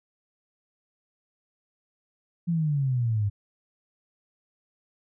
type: exponential sweep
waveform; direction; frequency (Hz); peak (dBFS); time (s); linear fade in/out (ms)
sine; down; 174.61 to 99.3; -22; 2.47-3.3; 20
effects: none